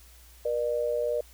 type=tone pair together; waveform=sine; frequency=478 / 600.2 Hz; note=A#4 / D5; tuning=+43 / +38 cents; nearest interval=major third; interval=395 cents; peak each=-28 dBFS; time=0.45-1.21 s; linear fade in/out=5 ms; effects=added 60 Hz sine -52 dBFS peak until 1.33 s + white hiss -56 dBFS RMS until 1.33 s